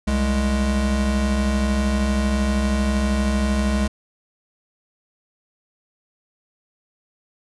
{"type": "tone pair together", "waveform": "square", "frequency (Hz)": [65.41, 209], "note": ["C2", "G#3"], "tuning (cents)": [0, 11], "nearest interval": "octave + minor sixth", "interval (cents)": 2011, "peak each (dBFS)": [-21, -22], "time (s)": [0.07, 3.88], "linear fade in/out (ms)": 10, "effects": ["resampled to 24000 Hz"]}